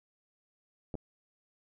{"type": "clicks", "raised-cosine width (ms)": 2, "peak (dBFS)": -25, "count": 2, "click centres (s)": [0.942, 0.953], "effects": []}